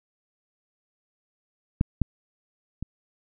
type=clicks; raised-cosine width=5 ms; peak=-8 / -9 / -19 dBFS; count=3; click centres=1.811 / 2.017 / 2.826 s; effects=none

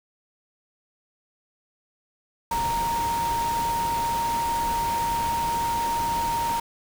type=tone in noise; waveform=sine; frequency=930 Hz; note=A#5; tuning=4 cents flat; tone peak=-23 dBFS; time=2.51-6.6 s; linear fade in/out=5 ms; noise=pink; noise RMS=-33 dBFS; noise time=2.51-6.6 s; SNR=+7 dB; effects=none

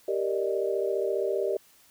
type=chord; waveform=sine; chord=Eb major seventh; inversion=first; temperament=equal; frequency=392 / 466.2 / 587.3 / 622.3 Hz; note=G4 / Bb4 / D5 / Eb5; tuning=0 / 0 / 0 / 0 cents; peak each=-28 / -31 / -32 / -33 dBFS; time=0.08-1.57 s; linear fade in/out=5 ms; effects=white hiss -59 dBFS RMS until 1.9 s

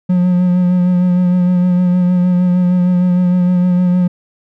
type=tone with vibrato; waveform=triangle; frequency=179.6 Hz; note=F3; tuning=49 cents sharp; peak=-7 dBFS; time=0.09-4.08 s; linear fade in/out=10 ms; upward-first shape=sine; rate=6.5 Hz; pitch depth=23 cents each way; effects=none

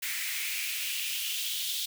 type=noise with high-pass filter sweep; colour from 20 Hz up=white; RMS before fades=-33 dBFS; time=0.02-1.86 s; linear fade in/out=10 ms; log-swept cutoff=2000 to 3500 Hz; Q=3.9; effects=none

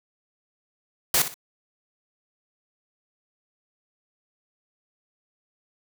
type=noise with echo; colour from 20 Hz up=white; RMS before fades=-20 dBFS; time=1.14-1.22 s; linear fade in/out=2 ms; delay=61 ms; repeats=2; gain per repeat=-11 dB; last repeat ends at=1.342 s; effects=none

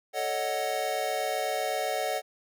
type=chord; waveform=square; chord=D# half-diminished seventh; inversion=second; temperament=equal; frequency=440 / 554.4 / 622.3 / 740 Hz; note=A4 / C#5 / D#5 / F#5; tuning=0 / 0 / 0 / 0 cents; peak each=-37 / -35 / -34 / -32 dBFS; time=0.13-2.22 s; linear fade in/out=50 ms; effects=none

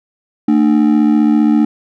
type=ring-modulated tone; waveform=triangle; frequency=261.6 Hz; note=C4; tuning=in tune; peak=-3 dBFS; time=0.48-1.65 s; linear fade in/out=5 ms; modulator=37.6 Hz; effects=none

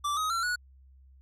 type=tone with pitch steps; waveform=square; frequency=1168 / 1259.1 / 1357.3 / 1463.1 Hz; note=D6 / D#6 / F6 / F#6; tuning=-10 / +20 / -50 / -20 cents; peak=-28 dBFS; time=0.04-0.56 s; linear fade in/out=10 ms; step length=130 ms; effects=added 66 Hz sine -53 dBFS peak until 1.21 s + low-pass 11000 Hz 12 dB/octave

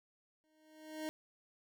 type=tone with exponential growth; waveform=25% pulse; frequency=311.1 Hz; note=D#4; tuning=in tune; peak=-33 dBFS; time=0.44-1.09 s; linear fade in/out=0 ms; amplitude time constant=140 ms; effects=none

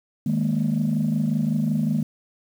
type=chord; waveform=sine; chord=D# suspended fourth; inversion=none; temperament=equal; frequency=155.56 / 207.7 / 233.1 Hz; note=D#3 / G#3 / A#3; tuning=0 / 0 / 0 cents; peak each=-23 dBFS; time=0.26-2.03 s; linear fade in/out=5 ms; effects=tanh soft clip ceiling -14 dBFS + 8-bit

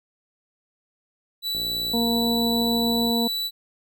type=tone; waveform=45% pulse; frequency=3951 Hz; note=B7; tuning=in tune; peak=-25 dBFS; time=1.42-3.51 s; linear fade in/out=50 ms
type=click train; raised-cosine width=2 ms; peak=-26 dBFS; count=94; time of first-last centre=1.55-3.1 s; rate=60 Hz
type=harmonic tone; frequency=233.1 Hz; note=A#3; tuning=in tune; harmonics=1 / 2 / 3 / 4; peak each=-22 / -28 / -32 / -34 dBFS; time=1.93-3.28 s; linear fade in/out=10 ms
effects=none

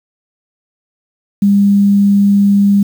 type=tone with quantisation; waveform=sine; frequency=200.8 Hz; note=G3; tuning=42 cents sharp; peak=-6 dBFS; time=1.42-2.83 s; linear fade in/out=5 ms; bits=6; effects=none

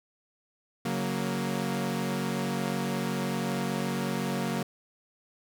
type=chord; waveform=sawtooth; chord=F# major; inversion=second; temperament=equal with one note detuned; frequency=139.64 / 185 / 233.1 Hz; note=C#3 / F#3 / A#3; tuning=+13 / 0 / 0 cents; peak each=-31 / -28 / -28 dBFS; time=0.85-4.63 s; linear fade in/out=5 ms; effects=none

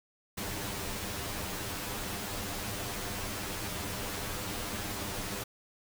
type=noise with comb filter; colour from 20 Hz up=pink; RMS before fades=-37 dBFS; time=0.37-5.44 s; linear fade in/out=10 ms; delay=10 ms; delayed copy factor=+0.7; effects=none

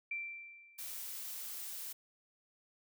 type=tone with exponential decay; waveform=sine; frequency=2349 Hz; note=D7; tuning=in tune; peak=-35 dBFS; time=0.11-1.13 s; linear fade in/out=5 ms; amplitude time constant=220 ms
type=noise; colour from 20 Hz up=blue; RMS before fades=-44 dBFS; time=0.78-1.93 s; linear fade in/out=10 ms
effects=none

